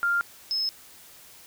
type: tone pair in turn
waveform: sine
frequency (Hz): 1396.9 / 5186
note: F6 / E8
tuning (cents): 0 / -29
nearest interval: octave + major seventh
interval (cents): 2271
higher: second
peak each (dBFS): -21 / -24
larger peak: first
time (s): 0.03-0.21 / 0.51-0.69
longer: neither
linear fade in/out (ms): 0
effects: white hiss -50 dBFS RMS until 1.46 s